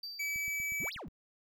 triangle tone with exponential decay, 4652 Hz, D8, 17 cents flat, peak -37 dBFS, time 0.03-0.91 s, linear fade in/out 5 ms, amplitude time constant 190 ms
square tone, 2295 Hz, D7, 40 cents flat, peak -34 dBFS, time 0.19-0.9 s, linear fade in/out 10 ms
click train, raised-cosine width 5 ms, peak -40 dBFS, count 7, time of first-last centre 0.36-1.083 s, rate 8.3 Hz
triangle exponential two-way sweep, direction up then down, 123.47 to 5370 to 123.47 Hz, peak -40 dBFS, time 0.8-1.08 s, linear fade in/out 0 ms, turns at 0.93 s
effects none

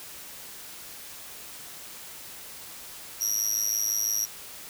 35% pulse tone with amplitude modulation, 5720 Hz, F8, 41 cents sharp, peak -18 dBFS, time 3.2-4.26 s, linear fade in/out 20 ms, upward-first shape sine, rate 106 Hz, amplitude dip 100%, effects white hiss -43 dBFS RMS until 4.69 s

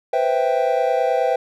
triangle chord, C major seventh, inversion third, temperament equal, 493.9 / 523.3 / 659.3 / 784 Hz, B4 / C5 / E5 / G5, 0 / 0 / 0 / 0 cents, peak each -20 dBFS, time 0.13-1.36 s, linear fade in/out 5 ms, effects none

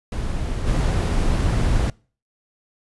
brown noise with level steps, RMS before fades -25 / -19 dBFS, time 0.12-1.9 s, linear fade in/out 2 ms, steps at 0.66 s, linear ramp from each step 20 ms, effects noise-tail reverb RT60 0.4 s tail -25 dB re dry + resampled to 24000 Hz

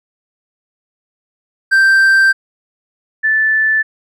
triangle / sine tone pair in turn, 1568 / 1754.2 Hz, G6 / A6, 0 / -6 cents, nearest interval major second, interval 194 cents, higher second, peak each -5 / -10 dBFS, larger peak first, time 1.71-2.33 / 3.23-3.83 s, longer first, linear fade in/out 20 ms, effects none

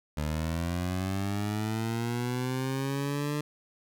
20% pulse linear sweep, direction up, 74 to 149.3 Hz, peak -24 dBFS, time 0.17-3.41 s, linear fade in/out 5 ms, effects none

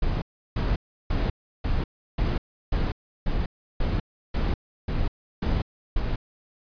brown noise bursts, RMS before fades -24 dBFS, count 12, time 0.02-6.16 s, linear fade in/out 5 ms, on 200 ms, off 340 ms, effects resampled to 11025 Hz

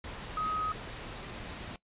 sine tone in noise, 1261 Hz, D#6, 23 cents sharp, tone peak -30 dBFS, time 0.37-0.72 s, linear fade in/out 2 ms, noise pink, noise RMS -42 dBFS, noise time 0.04-1.76 s, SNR +9 dB, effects noise-tail reverb RT60 0.1 s tail -19 dB re dry + resampled to 8000 Hz

